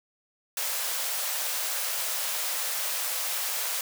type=high-pass noise; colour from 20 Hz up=white; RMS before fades=-30 dBFS; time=0.57-3.81 s; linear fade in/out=2 ms; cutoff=470 Hz; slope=96 dB/octave; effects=none

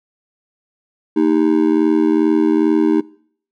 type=tone with amplitude modulation; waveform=triangle; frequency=312.7 Hz; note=D#4; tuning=9 cents sharp; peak=-5 dBFS; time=1.16-3.01 s; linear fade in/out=10 ms; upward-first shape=sine; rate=82.4 Hz; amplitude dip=100%; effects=noise-tail reverb RT60 0.6 s tail -23 dB re dry

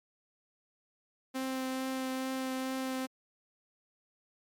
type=tone with vibrato; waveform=sawtooth; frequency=261.6 Hz; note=C4; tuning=in tune; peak=-29 dBFS; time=1.34-3.07 s; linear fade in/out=20 ms; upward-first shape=triangle; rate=2.3 Hz; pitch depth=11 cents each way; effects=MP3 96 kbps

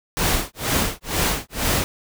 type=noise with tremolo; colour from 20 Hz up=pink; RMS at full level=-19 dBFS; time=0.17-1.84 s; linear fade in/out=0 ms; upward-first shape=sine; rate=2.1 Hz; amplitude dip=100%; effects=none

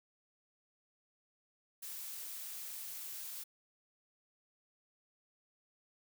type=noise; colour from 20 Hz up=blue; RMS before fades=-45 dBFS; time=1.82-3.44 s; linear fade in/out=10 ms; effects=none

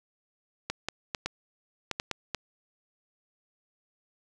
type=clicks; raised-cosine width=0.2 ms; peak=-13 dBFS; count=8; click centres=0.7 / 0.886 / 1.148 / 1.26 / 1.913 / 1.999 / 2.113 / 2.347 s; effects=none

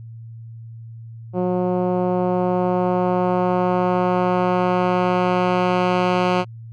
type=tone with low-pass filter sweep; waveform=10% pulse; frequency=180.9 Hz; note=F#3; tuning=39 cents flat; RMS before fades=-19 dBFS; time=1.33-6.45 s; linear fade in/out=50 ms; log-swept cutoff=520 to 3100 Hz; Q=0.81; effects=added 114 Hz sine -34 dBFS peak until 6.72 s

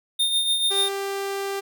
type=tone with tremolo; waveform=square; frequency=3643 Hz; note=A#7; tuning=41 cents flat; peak=-18 dBFS; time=0.19-0.89 s; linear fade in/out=10 ms; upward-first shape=triangle; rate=6.9 Hz; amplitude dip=55%
type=tone; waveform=sawtooth; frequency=394.6 Hz; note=G4; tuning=11 cents sharp; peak=-22 dBFS; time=0.7-1.61 s; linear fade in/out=20 ms
effects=none

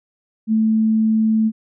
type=tone; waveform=sine; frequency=219.9 Hz; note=A3; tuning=1 cent flat; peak=-13 dBFS; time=0.47-1.52 s; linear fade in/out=50 ms; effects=none

